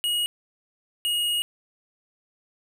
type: tone pair in turn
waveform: square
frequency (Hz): 2891 / 2877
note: F#7 / F#7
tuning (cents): -41 / -49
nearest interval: unison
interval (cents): 8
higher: first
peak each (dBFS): -23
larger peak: neither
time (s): 0.04-0.26 / 1.05-1.42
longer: second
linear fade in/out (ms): 0
effects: none